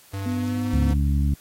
square tone with pitch glide, 98 to 102.81 Hz, G2 to G#2, 0 to -17 cents, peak -28 dBFS, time 0.13-0.94 s, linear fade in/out 10 ms, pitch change +83 cents, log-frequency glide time 0.3-0.69 s
sine tone, 249 Hz, B3, 14 cents sharp, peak -24 dBFS, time 0.26-0.91 s, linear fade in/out 0 ms
harmonic tone, 71.1 Hz, C#2, 45 cents sharp, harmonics 1 / 2 / 3 / 4, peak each -19 / -25 / -29 / -33 dBFS, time 0.73-1.34 s, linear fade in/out 5 ms
effects white hiss -52 dBFS RMS until 1.4 s + AAC 48 kbps

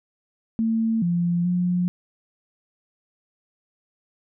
sine tone with pitch steps, 224.9 / 173.1 / 178.2 Hz, A3 / F3 / F3, +38 / -15 / +35 cents, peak -19 dBFS, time 0.59-1.88 s, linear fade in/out 0 ms, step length 430 ms, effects none

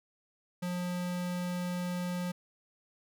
square tone, 178.3 Hz, F3, 36 cents sharp, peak -33 dBFS, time 0.62-2.32 s, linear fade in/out 10 ms, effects none

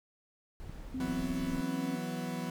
brown noise, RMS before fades -44 dBFS, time 0.6-1.61 s, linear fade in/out 0 ms
clicks, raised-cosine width 5 ms, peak -32 dBFS, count 2, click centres 0.696 / 1.083 s
sine tone with pitch glide, 260 to 267 Hz, C4 to C4, -11 to +35 cents, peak -34 dBFS, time 0.94-1.96 s, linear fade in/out 5 ms, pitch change +46 cents, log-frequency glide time 1.07-1.63 s
40% pulse chord, E suspended second, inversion none, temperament equal, 164.81 / 185 / 246.9 Hz, E3 / F#3 / B3, 0 / 0 / 0 cents, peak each -39 / -39 / -38 dBFS, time 1-2.5 s, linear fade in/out 2 ms
effects none

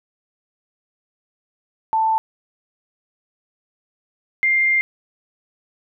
sine tone pair in turn, 885 / 2105 Hz, A5 / C7, +10 / +10 cents, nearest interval octave + minor third, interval 1500 cents, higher second, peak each -15 / -14 dBFS, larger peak second, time 1.93-2.18 / 4.43-4.81 s, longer second, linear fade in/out 0 ms, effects none

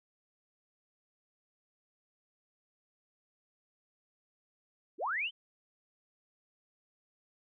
sine linear sweep, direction up, 259.5 to 3167 Hz, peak -31 dBFS, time 4.98-5.31 s, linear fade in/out 50 ms, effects none

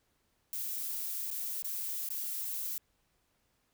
violet noise with dropouts, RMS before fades -37 dBFS, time 0.53-2.78 s, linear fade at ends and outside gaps 0 ms, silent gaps 1.303-1.313 / 1.622-1.645 / 2.089-2.103 / 2.447-2.451 s, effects pink hiss -75 dBFS RMS until 3.73 s

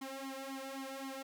sawtooth tone with flanger, 269.2 Hz, C4, 49 cents sharp, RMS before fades -44 dBFS, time 0.01-1.23 s, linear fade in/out 10 ms, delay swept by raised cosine 0.93 to 2.33 ms, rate 3.8 Hz, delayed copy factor +0.85, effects none

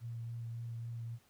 sine tone with vibrato, 116.54 Hz, A#2, in tune, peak -39 dBFS, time 0-1.19 s, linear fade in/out 50 ms, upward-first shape sine, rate 3.6 Hz, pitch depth 14 cents each way, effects pink hiss -69 dBFS RMS until 1.29 s + high-pass 60 Hz 12 dB/octave

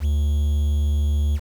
triangle tone with quantisation, 73.42 Hz, D2, in tune, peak -15 dBFS, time 0-1.4 s, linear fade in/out 50 ms, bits 7, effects none

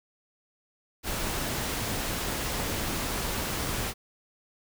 pink noise, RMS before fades -31 dBFS, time 1.03-3.94 s, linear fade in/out 50 ms, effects none

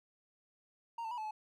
triangle tone with pitch steps, 928 / 890 / 972 / 867 / 859 Hz, A#5 / A5 / B5 / A5 / A5, -8 / +20 / -28 / -26 / -42 cents, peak -36 dBFS, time 0.98-1.31 s, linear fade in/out 5 ms, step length 66 ms, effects none

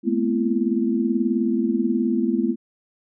sine tone cluster, 213.8 / 234.1 / 252.7 / 337.1 Hz, A3 / A#3 / B3 / E4, -49 / +8 / +40 / +39 cents, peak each -24 dBFS, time 0.03-2.56 s, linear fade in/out 50 ms, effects none

